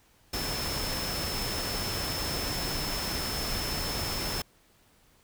sine tone in noise, 5274 Hz, E8, in tune, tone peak -35 dBFS, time 0.33-4.42 s, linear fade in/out 5 ms, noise pink, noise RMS -33 dBFS, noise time 0.33-4.42 s, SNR -5 dB, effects pink hiss -63 dBFS RMS until 5.23 s

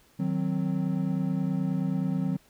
triangle chord, C diminished, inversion first, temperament equal, 155.56 / 185 / 261.6 Hz, Eb3 / Gb3 / C4, 0 / 0 / 0 cents, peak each -28 / -26 / -30 dBFS, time 0.19-2.37 s, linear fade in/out 10 ms, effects pink hiss -61 dBFS RMS until 2.49 s

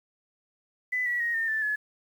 sine tone with pitch steps, 2000 / 1937.5 / 1876.9 / 1818.2 / 1761.3 / 1706.3 Hz, B6 / B6 / A#6 / A#6 / A6 / G#6, +21 / -34 / +11 / -44 / +1 / +46 cents, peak -25 dBFS, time 0.92-1.76 s, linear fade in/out 10 ms, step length 140 ms, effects 9-bit

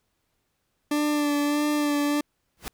40% pulse tone with vibrato, 293.7 Hz, D4, in tune, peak -21 dBFS, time 0.91-2.21 s, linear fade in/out 5 ms, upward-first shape sine, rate 1.6 Hz, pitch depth 24 cents each way
pink noise with exponential growth, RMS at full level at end -29 dBFS, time 2.57-2.68 s, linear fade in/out 0 ms, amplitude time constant 22 ms
effects pink hiss -74 dBFS RMS until 2.73 s

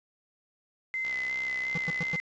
sine tone with vibrato, 2049 Hz, C7, 37 cents flat, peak -29 dBFS, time 0.94-2.2 s, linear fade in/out 0 ms, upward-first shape square, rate 2.8 Hz, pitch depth 17 cents each way
click train, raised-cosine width 0.2 ms, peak -25 dBFS, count 73, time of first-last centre 1.05-2.161 s, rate 64.8 Hz
square tone bursts, 164.81 Hz, E3, in tune, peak -31 dBFS, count 4, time 1.75-2.158 s, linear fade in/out 2 ms, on 27 ms, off 100 ms
effects resampled to 16000 Hz + 9-bit

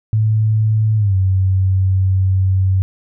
sine tone with pitch glide, 108.8 to 94.72 Hz, A2 to F#2, -19 to +41 cents, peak -11 dBFS, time 0.13-2.82 s, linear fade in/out 0 ms, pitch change -240 cents, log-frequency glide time 0.97-1.15 s, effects none

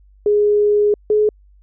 sine tone pair in turn, 415.3 / 423.8 Hz, G#4 / G#4, 0 / +35 cents, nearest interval unison, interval 35 cents, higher second, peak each -11 dBFS, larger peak neither, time 0.26-0.94 / 1.1-1.29 s, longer first, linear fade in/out 2 ms, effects added 49 Hz sine -46 dBFS peak until 1.62 s

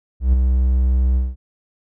triangle tone with ADSR envelope, 63.6 Hz, C2, 48 cents flat, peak -7 dBFS, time 0.2-1.36 s, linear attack 130 ms, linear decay 12 ms, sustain -4 dB, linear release 200 ms, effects none

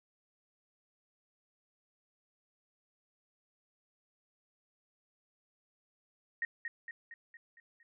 sine tone with echo, 1864.7 Hz, A#6, in tune, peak -31 dBFS, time 6.42-6.45 s, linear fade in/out 2 ms, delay 230 ms, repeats 6, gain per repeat -5 dB, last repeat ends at 7.83 s, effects none

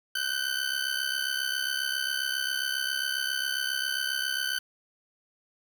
20% pulse ring-modulated tone, 1521 Hz, F#6, 47 cents sharp, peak -20 dBFS, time 0.15-4.59 s, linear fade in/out 5 ms, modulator 33.7 Hz, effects 8-bit

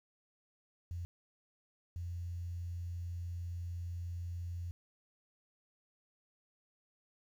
sine tone bursts at uneven times, 86.9 Hz, F2, 8 cents flat, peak -38 dBFS, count 2, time 0.91-1.05 / 1.96-4.71 s, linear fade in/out 0 ms, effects 11-bit

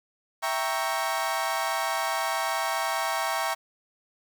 30% pulse chord, E diminished seventh, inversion none, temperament equal, 659.3 / 784 / 932.3 / 1108.7 Hz, E5 / G5 / Bb5 / Db6, 0 / 0 / 0 / 0 cents, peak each -29 dBFS, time 0.42-3.55 s, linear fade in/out 20 ms, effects 9-bit

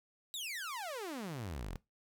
sawtooth exponential sweep, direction down, 3941 to 36.71 Hz, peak -36 dBFS, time 0.34-1.76 s, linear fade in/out 0 ms, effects noise-tail reverb RT60 0.2 s tail -20 dB re dry

